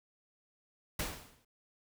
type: noise with exponential decay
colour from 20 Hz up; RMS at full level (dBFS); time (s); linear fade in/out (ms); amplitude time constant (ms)
pink; -33; 0.99-1.45; 5; 98
effects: none